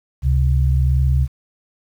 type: tone pair together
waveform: sine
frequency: 69.3 / 130.82 Hz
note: C#2 / C3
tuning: 0 / 0 cents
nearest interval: major seventh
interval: 1100 cents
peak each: -14 / -18 dBFS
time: 0.22-1.28 s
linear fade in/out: 50 ms
effects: 8-bit